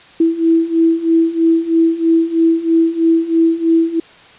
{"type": "beating tone pair", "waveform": "sine", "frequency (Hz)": [327.2, 330.3], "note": ["E4", "E4"], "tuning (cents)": [-13, 4], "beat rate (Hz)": 3.1, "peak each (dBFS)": [-15, -12], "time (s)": [0.2, 4], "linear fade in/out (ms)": 5, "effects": ["white hiss -42 dBFS RMS until 4.38 s", "resampled to 8000 Hz"]}